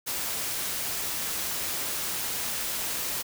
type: noise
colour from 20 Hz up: white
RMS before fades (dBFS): -31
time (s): 0.06-3.23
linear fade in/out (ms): 20
effects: none